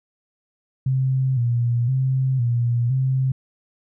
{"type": "tone with vibrato", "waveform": "sine", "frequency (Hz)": 125.3, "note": "B2", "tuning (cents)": 25, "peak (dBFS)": -17, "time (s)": [0.86, 3.32], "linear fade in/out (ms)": 5, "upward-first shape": "square", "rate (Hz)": 0.98, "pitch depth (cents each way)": 84, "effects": []}